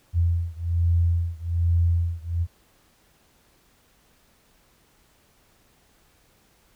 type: beating tone pair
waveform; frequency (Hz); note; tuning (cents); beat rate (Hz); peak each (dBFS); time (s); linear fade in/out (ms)
sine; 84.7 / 85.9; E2 / F2; +48 / -28; 1.2; -22 / -23; 0.13-2.47; 50
effects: pink hiss -61 dBFS RMS until 6.75 s